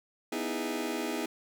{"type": "chord", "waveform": "sawtooth", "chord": "E major seventh", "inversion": "second", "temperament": "just", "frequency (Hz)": [247.2, 309, 329.6, 412], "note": ["B3", "D#4", "E4", "G#4"], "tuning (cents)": [2, -12, 0, -14], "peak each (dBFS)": -33, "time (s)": [0.32, 1.26], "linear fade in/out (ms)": 5, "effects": []}